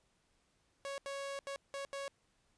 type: tone bursts at uneven times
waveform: sawtooth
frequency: 554.4 Hz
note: C#5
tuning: in tune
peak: -36 dBFS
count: 5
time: 0.85-0.98 / 1.06-1.39 / 1.47-1.56 / 1.74-1.85 / 1.93-2.08 s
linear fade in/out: 0 ms
effects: pink hiss -75 dBFS RMS until 2.57 s + resampled to 22050 Hz